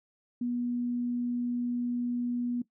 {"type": "tone", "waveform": "sine", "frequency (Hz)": 242.7, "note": "B3", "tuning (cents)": -30, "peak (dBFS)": -28, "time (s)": [0.41, 2.62], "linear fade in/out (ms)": 5, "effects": ["noise-tail reverb RT60 0.1 s tail -17 dB re dry"]}